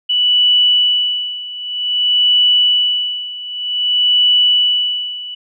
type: tone with tremolo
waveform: sine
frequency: 2960 Hz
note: F#7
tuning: in tune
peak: -8 dBFS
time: 0.09-5.35 s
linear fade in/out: 10 ms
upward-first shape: sine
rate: 0.53 Hz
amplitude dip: 85%
effects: none